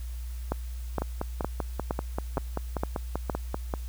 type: two click trains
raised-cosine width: 1 ms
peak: -13 / -15 dBFS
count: 7 / 15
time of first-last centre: 0.52-3.298 / 1.02-3.738 s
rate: 2.16 / 5.15 Hz
effects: added 60 Hz sine -33 dBFS peak until 3.88 s + white hiss -53 dBFS RMS until 3.88 s